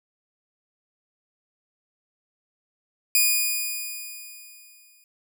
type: tone with exponential decay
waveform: 5% pulse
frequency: 2460 Hz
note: D#7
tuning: 20 cents flat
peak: -6 dBFS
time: 3.15-5.04 s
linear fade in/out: 1 ms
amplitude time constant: 410 ms
effects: none